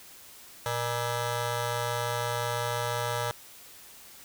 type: ring-modulated tone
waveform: 15% pulse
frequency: 358.2 Hz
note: F4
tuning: 44 cents sharp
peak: -19 dBFS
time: 0.66-3.31 s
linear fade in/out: 0 ms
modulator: 242 Hz
effects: white hiss -50 dBFS RMS until 4.24 s